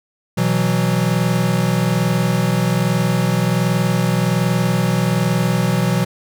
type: chord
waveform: square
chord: B suspended fourth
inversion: none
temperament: equal with one note detuned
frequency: 123.47 / 163.77 / 185 Hz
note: B2 / E3 / F#3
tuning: 0 / -11 / 0 cents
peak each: -20 dBFS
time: 0.37-6.05 s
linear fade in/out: 10 ms
effects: none